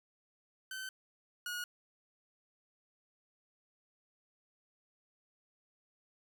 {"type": "tone pair in turn", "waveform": "sawtooth", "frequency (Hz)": [1533, 1447], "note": ["G6", "F#6"], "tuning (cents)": [-39, -39], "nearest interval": "minor second", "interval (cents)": 100, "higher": "first", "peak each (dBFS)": [-37, -34], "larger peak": "second", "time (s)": [[0.71, 0.89], [1.46, 1.64]], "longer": "neither", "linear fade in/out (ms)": 2, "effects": []}